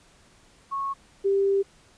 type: tone pair in turn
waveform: sine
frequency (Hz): 1099 / 394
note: C#6 / G4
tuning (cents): -15 / +9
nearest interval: octave + tritone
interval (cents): 1776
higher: first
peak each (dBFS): -26 / -19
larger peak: second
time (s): 0.71-0.94 / 1.24-1.63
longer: second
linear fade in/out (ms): 20
effects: pink hiss -57 dBFS RMS until 1.97 s + resampled to 22050 Hz